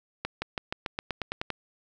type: accelerating click train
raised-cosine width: 0.3 ms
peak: -14 dBFS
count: 11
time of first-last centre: 0.25-1.503 s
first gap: 170 ms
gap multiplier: 0.93
effects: none